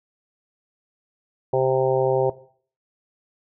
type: harmonic tone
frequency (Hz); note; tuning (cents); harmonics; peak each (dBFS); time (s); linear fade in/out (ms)
131.2; C3; +5; 1 / 3 / 4 / 5 / 6 / 7; -27 / -22 / -22 / -27 / -27 / -31; 1.53-2.3; 5
effects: noise-tail reverb RT60 0.5 s tail -17 dB re dry